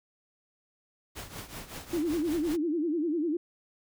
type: noise with tremolo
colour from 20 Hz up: pink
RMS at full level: -39 dBFS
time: 1.15-2.57 s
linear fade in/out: 20 ms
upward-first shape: triangle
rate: 5.3 Hz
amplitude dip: 80%
type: tone with vibrato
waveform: sine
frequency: 320 Hz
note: D#4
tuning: 49 cents sharp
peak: -26 dBFS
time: 1.93-3.37 s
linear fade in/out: 5 ms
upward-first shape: sine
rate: 10 Hz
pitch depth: 160 cents each way
effects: none